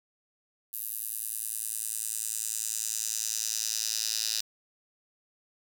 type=tone with high-pass filter sweep; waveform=10% pulse; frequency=110 Hz; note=A2; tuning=in tune; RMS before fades=-33 dBFS; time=0.73-4.41 s; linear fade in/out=5 ms; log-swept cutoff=12000 to 4800 Hz; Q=2.4; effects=none